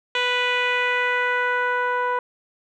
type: tone with low-pass filter sweep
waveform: 10% pulse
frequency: 493.9 Hz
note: B4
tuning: in tune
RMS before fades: -22 dBFS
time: 0.15-2.19 s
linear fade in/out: 2 ms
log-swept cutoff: 3400 to 1100 Hz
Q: 1.9
effects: none